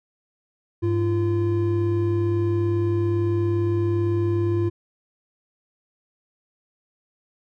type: tone pair together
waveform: triangle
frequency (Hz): 101.8 / 343.1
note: G#2 / F4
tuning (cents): -34 / -31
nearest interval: octave + major sixth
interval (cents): 2103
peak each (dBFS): -20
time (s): 0.82-4.7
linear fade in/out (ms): 20
effects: none